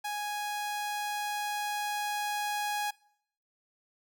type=tone with level ramp; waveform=sawtooth; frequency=830 Hz; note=G#5; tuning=1 cent flat; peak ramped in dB=-29 to -26 dBFS; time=0.04-2.91 s; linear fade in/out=10 ms; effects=noise-tail reverb RT60 0.7 s tail -24 dB re dry